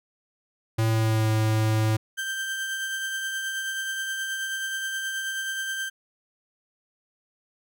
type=tone with pitch glide; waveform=square; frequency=111.9 to 109.41 Hz; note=A2 to A2; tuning=+30 to -9 cents; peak=-21 dBFS; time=0.78-1.97 s; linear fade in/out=10 ms; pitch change=-39 cents; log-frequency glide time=0.89-1.3 s
type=tone with tremolo; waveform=35% pulse; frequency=1568 Hz; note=G6; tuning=in tune; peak=-25 dBFS; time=2.17-5.9 s; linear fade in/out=20 ms; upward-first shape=triangle; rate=9.4 Hz; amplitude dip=35%
effects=none